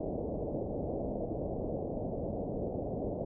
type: low-pass noise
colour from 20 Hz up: white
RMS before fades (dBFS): -36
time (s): 0-3.25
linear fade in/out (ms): 5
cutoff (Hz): 660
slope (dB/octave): 48
effects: none